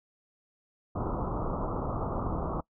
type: low-pass noise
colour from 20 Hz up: pink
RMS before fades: -32 dBFS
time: 0.95-2.61 s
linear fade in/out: 10 ms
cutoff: 1300 Hz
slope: 96 dB/octave
effects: noise-tail reverb RT60 0.1 s tail -23 dB re dry